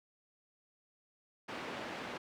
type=band-pass noise; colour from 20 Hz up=pink; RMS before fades=-43 dBFS; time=1.48-2.18 s; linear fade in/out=10 ms; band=250 to 2800 Hz; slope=12 dB/octave; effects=none